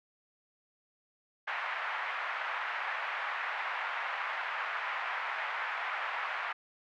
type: band-pass noise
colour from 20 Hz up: white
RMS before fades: -36 dBFS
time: 1.47-6.53 s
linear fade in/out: 10 ms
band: 760 to 2100 Hz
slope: 24 dB/octave
effects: none